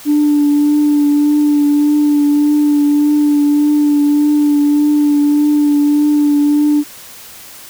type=tone with vibrato; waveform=sine; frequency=293.7 Hz; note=D4; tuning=in tune; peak=-7 dBFS; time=0.05-6.84 s; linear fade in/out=50 ms; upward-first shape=triangle; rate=1.7 Hz; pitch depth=22 cents each way; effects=tanh soft clip ceiling -5 dBFS + white hiss -35 dBFS RMS until 7.69 s